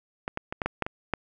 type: clicks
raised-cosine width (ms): 0.5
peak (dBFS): -15 / -15 / -17 / -12 / -11 / -10 / -16 / -10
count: 8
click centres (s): 0.279 / 0.374 / 0.525 / 0.618 / 0.66 / 0.823 / 0.865 / 1.137
effects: none